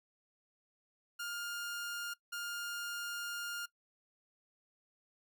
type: tone bursts at uneven times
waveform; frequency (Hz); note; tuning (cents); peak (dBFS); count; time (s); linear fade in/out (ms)
sawtooth; 1410; F6; +16; -35; 2; 1.19-2.14 / 2.32-3.66; 10
effects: noise-tail reverb RT60 0.1 s tail -20 dB re dry